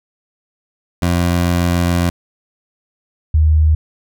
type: tone pair in turn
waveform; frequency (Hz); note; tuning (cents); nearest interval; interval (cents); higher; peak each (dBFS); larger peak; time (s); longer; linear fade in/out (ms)
20% pulse / sine; 87.1 / 77.6; F2 / D#2; -4 / -4; major second; 200; first; -8; neither; 1.02-2.1 / 3.34-3.75; first; 5
effects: none